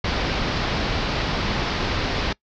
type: low-pass noise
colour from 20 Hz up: pink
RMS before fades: -24 dBFS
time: 0.04-2.33 s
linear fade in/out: 5 ms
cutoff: 5200 Hz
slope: 48 dB/octave
effects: noise-tail reverb RT60 0.1 s tail -23 dB re dry